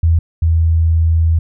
sine tone pair in turn, 82.41 / 81.79 Hz, E2 / E2, 0 / -13 cents, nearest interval unison, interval 13 cents, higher first, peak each -8 / -9 dBFS, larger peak first, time 0.03-0.19 / 0.42-1.39 s, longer second, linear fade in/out 5 ms, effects none

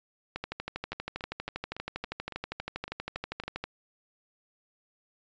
two click trains, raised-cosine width 0.3 ms, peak -18 / -24 dBFS, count 42 / 10, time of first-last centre 0.36-3.64 / 0.93-3.437 s, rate 12.5 / 3.59 Hz, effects resampled to 16000 Hz

